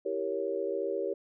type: chord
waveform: sine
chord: E diminished seventh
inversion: none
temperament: equal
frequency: 329.6 / 392 / 466.2 / 554.4 Hz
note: E4 / G4 / Bb4 / Db5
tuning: 0 / 0 / 0 / 0 cents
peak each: -39 / -33 / -35 / -35 dBFS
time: 0.05-1.14 s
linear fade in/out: 10 ms
effects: none